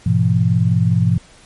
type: chord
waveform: sine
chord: E major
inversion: first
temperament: equal with one note detuned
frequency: 103.83 / 123.47 / 168.86 Hz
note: G#2 / B2 / E3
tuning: 0 / 0 / +42 cents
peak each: -16 dBFS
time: 0.06-1.18 s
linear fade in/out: 5 ms
effects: pink hiss -46 dBFS RMS until 1.45 s + MP3 48 kbps